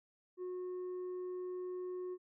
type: tone with tanh clipping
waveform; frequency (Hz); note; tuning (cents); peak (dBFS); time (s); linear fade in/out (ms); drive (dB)
sine; 364.1; F#4; -28; -40; 0.37-2.18; 50; 3
effects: none